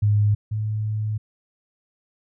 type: tone pair in turn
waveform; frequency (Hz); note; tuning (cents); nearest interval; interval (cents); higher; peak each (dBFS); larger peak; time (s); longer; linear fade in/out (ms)
sine; 104.2 / 107.38; G#2 / A2; +6 / -42; minor second; 52; second; -15 / -22; first; 0.02-0.35 / 0.51-1.18; second; 10
effects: none